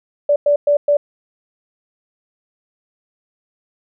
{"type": "tone bursts at uneven times", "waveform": "sine", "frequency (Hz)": 581, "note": "D5", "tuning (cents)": -19, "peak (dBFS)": -10, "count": 4, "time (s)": [[0.29, 0.36], [0.46, 0.56], [0.67, 0.77], [0.88, 0.97]], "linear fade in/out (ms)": 5, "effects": []}